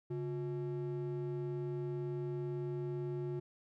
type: ring-modulated tone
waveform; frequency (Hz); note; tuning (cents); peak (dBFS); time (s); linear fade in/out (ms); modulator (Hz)
triangle; 249.2; B3; +16; -31; 0.1-3.4; 10; 109
effects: none